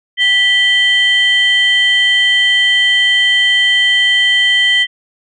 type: tone pair together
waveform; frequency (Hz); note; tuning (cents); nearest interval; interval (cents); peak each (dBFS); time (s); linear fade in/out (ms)
sine; 1967 / 3122; B6 / G7; -7 / -8; minor sixth; 799; -10; 0.17-4.87; 50
effects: tanh soft clip ceiling -3 dBFS